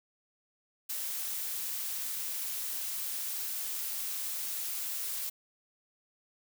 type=noise; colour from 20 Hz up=blue; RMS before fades=-36 dBFS; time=0.89-5.3 s; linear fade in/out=10 ms; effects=none